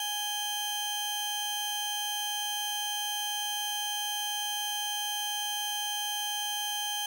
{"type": "tone pair together", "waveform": "sawtooth", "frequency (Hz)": [831, 3134], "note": ["G#5", "G7"], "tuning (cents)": [1, -1], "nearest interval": "octave + major seventh", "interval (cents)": 2298, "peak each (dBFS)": [-32, -29], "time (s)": [0, 7.06], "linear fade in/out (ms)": 2, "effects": []}